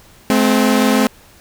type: tone pair together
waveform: sawtooth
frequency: 214.2 / 260.3 Hz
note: A3 / C4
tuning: -46 / -9 cents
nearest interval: minor third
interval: 337 cents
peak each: -10 dBFS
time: 0.3-1.07 s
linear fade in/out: 0 ms
effects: pink hiss -46 dBFS RMS until 1.4 s